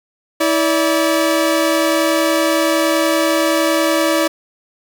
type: tone pair together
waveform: sawtooth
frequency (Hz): 323.9 / 577.1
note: E4 / D5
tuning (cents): -30 / -30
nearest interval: minor seventh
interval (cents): 1000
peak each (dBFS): -12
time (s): 0.4-4.28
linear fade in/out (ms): 10
effects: none